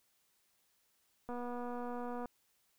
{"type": "click train", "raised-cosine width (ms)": 1, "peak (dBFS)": -30, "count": 236, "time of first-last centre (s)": [1.29, 2.257], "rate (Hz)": 243, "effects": ["white hiss -75 dBFS RMS until 2.78 s"]}